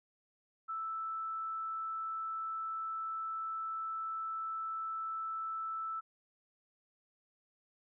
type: tone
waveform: sine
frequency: 1318.5 Hz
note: E6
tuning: in tune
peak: -36 dBFS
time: 0.68-6.01 s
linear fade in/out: 20 ms
effects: none